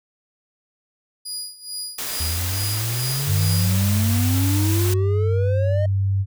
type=tone with tremolo; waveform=25% pulse; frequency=4902 Hz; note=D#8; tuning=27 cents flat; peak=-22 dBFS; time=1.25-3.72 s; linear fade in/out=10 ms; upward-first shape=sine; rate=2.3 Hz; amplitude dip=85%
type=noise; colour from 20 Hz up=white; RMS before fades=-28 dBFS; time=1.98-4.94 s; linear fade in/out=5 ms
type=exponential sweep; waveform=triangle; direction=up; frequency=77.78 to 622.3 Hz; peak=-21 dBFS; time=2.2-5.86 s; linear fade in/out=5 ms
type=tone; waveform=sine; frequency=97.6 Hz; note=G2; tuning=7 cents flat; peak=-17 dBFS; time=3.26-6.26 s; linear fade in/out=50 ms
effects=none